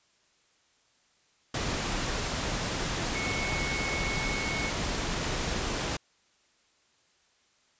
sine tone in noise, 2201 Hz, C#7, 13 cents flat, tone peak -33 dBFS, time 3.15-4.7 s, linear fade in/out 5 ms, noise pink, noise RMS -31 dBFS, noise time 1.54-5.97 s, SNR -5 dB, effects white hiss -67 dBFS RMS until 7.79 s + resampled to 16000 Hz

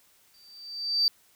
sine tone with exponential growth, 4650 Hz, D8, 18 cents flat, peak -17 dBFS, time 0.34-1.08 s, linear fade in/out 1 ms, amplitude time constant 160 ms, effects tanh soft clip ceiling -15 dBFS + white hiss -62 dBFS RMS until 1.35 s

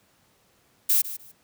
violet noise with echo, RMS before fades -20 dBFS, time 0.89-1.02 s, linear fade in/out 10 ms, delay 150 ms, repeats 2, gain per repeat -14 dB, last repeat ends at 1.32 s, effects pink hiss -63 dBFS RMS until 1.43 s + high-pass 80 Hz 12 dB/octave

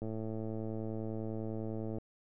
click train, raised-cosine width 2 ms, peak -27 dBFS, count 217, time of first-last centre 0.02-1.984 s, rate 110 Hz, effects none

